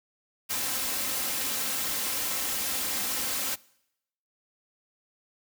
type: noise with comb filter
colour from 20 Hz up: white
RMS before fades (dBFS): -30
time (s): 0.49-3.56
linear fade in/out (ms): 20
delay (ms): 3.8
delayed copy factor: +0.5
effects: noise-tail reverb RT60 0.8 s tail -23 dB re dry + high-pass 60 Hz 12 dB/octave